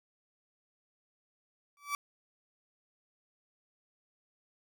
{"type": "tone with exponential growth", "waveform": "30% pulse", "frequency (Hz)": 1155, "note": "D6", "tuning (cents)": -29, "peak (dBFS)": -26, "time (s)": [1.77, 1.95], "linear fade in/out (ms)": 1, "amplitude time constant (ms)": 39, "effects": []}